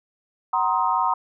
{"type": "chord", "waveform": "sine", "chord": "C half-diminished seventh", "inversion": "second", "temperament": "just", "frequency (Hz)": [753.5, 941.9, 1046.5, 1255.8], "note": ["Gb5", "Bb5", "C6", "Eb6"], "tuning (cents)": [31, 18, 0, 16], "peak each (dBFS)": [-26, -22, -24, -26], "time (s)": [0.53, 1.14], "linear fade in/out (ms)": 5, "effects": []}